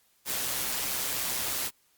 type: noise with amplitude modulation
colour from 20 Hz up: white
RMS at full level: -29 dBFS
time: 0.25-1.71 s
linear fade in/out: 50 ms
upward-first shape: sine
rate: 129 Hz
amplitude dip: 45%
effects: white hiss -67 dBFS RMS until 1.97 s + Opus 48 kbps